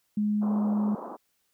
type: tone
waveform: sine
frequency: 209.3 Hz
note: G#3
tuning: 14 cents sharp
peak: -23 dBFS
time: 0.17-0.95 s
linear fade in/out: 5 ms
type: band-pass noise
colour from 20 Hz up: white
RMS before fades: -39 dBFS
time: 0.41-1.17 s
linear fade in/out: 20 ms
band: 210 to 1100 Hz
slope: 48 dB/octave
effects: white hiss -73 dBFS RMS until 1.53 s